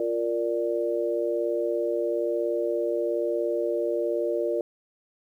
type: chord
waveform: sine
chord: Bb major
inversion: second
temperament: equal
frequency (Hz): 349.2 / 466.2 / 587.3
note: F4 / Bb4 / D5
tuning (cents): 0 / 0 / 0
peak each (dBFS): -28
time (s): 0-4.61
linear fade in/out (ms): 2
effects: 10-bit